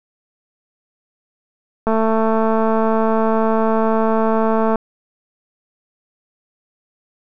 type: click train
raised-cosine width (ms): 1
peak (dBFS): -5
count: 642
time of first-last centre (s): 1.87-4.757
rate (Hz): 222
effects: none